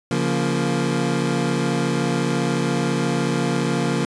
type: chord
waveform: 25% pulse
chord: Bb minor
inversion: first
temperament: equal with one note detuned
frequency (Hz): 140.44 / 174.61 / 233.1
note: Db3 / F3 / Bb3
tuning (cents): +23 / 0 / 0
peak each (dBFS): -20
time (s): 0.11-4.05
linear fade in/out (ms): 2
effects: resampled to 22050 Hz